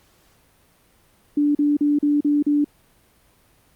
sine tone bursts, 292.3 Hz, D4, 8 cents flat, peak -15 dBFS, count 6, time 1.37-2.645 s, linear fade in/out 5 ms, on 180 ms, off 39 ms, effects pink hiss -58 dBFS RMS until 3.75 s + Opus 48 kbps

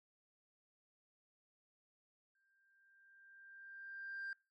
sine tone with exponential growth, 1586 Hz, G6, 20 cents sharp, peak -39 dBFS, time 2.35-4.33 s, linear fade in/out 2 ms, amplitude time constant 430 ms, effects noise-tail reverb RT60 0.3 s tail -24 dB re dry + tanh soft clip ceiling -40 dBFS

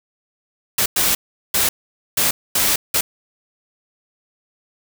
white noise bursts at uneven times, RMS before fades -17 dBFS, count 6, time 0.78-0.86 / 0.96-1.15 / 1.54-1.69 / 2.17-2.31 / 2.55-2.76 / 2.94-3.01 s, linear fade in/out 5 ms, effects none

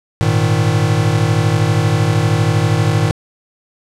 square chord, Ab suspended second, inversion none, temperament equal, 103.83 / 116.54 / 155.56 Hz, Ab2 / Bb2 / Eb3, 0 / 0 / 0 cents, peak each -17 dBFS, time 0.21-3.11 s, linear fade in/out 0 ms, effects low-pass 9000 Hz 12 dB/octave

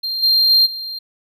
triangle tone with level steps, 4186 Hz, C8, in tune, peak -19 / -10 / -8 / -24 dBFS, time 0.03-0.99 s, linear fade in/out 10 ms, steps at 0.22 / 0.49 / 0.65 s, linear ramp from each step 20 ms, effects none

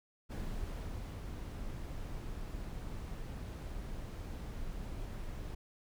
brown noise with ADSR envelope, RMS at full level -39 dBFS, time 0.29-5.55 s, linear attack 30 ms, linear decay 850 ms, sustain -3 dB, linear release 8 ms, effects none

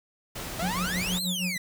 pink noise, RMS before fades -36 dBFS, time 0.35-1.19 s, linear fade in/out 10 ms
sawtooth exponential two-way sweep, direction up then down, 631 to 4258 to 1931 Hz, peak -26 dBFS, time 0.59-1.58 s, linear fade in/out 5 ms, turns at 1.22 s
triangle tone with tremolo, 181.2 Hz, F#3, 36 cents flat, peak -25 dBFS, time 0.62-1.57 s, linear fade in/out 5 ms, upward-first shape sine, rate 6.3 Hz, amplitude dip 75%
effects none

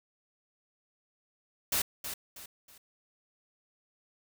white noise with echo, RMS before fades -29 dBFS, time 1.72-1.82 s, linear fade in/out 5 ms, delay 320 ms, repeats 3, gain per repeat -9 dB, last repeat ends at 2.78 s, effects none

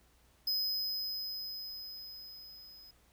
square tone with level ramp, 5050 Hz, D#8, 25 cents sharp, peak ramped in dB -30 to -53 dBFS, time 0.47-2.91 s, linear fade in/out 5 ms, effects added 60 Hz sine -68 dBFS peak until 3.12 s + pink hiss -68 dBFS RMS until 3.12 s

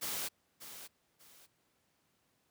white noise with echo, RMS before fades -38 dBFS, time 0.01-0.29 s, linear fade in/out 20 ms, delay 590 ms, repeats 2, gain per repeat -11 dB, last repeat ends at 1.47 s, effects pink hiss -75 dBFS RMS until 2.5 s + high-pass 100 Hz 12 dB/octave

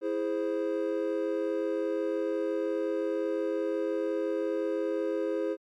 triangle chord, E augmented, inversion none, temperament equal, 329.6 / 415.3 / 523.3 Hz, E4 / G#4 / B#4, 0 / 0 / 0 cents, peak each -30 dBFS, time 0.01-5.57 s, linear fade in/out 50 ms, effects MP3 96 kbps

